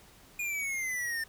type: exponential sweep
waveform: square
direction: down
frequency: 2449 to 1791 Hz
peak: -32 dBFS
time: 0.39-1.24 s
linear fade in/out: 5 ms
effects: pink hiss -57 dBFS RMS until 1.28 s